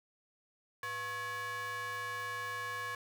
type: ring-modulated tone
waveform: square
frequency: 299.4 Hz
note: D4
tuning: 33 cents sharp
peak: -35 dBFS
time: 0.83-2.95 s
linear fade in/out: 2 ms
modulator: 1390 Hz
effects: none